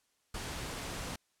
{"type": "noise", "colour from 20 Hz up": "pink", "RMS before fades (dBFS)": -40, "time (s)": [0.34, 1.16], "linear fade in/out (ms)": 5, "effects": ["white hiss -75 dBFS RMS until 1.4 s", "low-pass 10000 Hz 12 dB/octave"]}